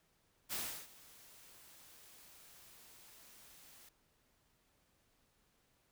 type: noise with ADSR envelope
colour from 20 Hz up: white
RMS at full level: -39 dBFS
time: 0.49-3.89 s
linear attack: 39 ms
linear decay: 340 ms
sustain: -21 dB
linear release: 4 ms
effects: pink hiss -75 dBFS RMS until 5.91 s